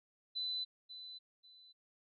sine tone with echo, 4007 Hz, B7, 24 cents sharp, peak -36 dBFS, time 0.35-0.65 s, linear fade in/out 20 ms, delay 540 ms, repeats 2, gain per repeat -11 dB, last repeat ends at 1.73 s, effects none

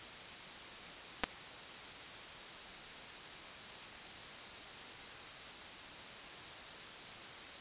clicks, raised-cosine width 0.3 ms, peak -15 dBFS, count 2, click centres 1.236 / 1.24 s, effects white hiss -48 dBFS RMS until 7.6 s + resampled to 8000 Hz

